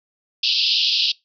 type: band-pass noise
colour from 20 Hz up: white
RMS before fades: -19 dBFS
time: 0.43-1.12 s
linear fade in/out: 5 ms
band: 2700 to 5100 Hz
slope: 96 dB/octave
effects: noise-tail reverb RT60 0.2 s tail -23 dB re dry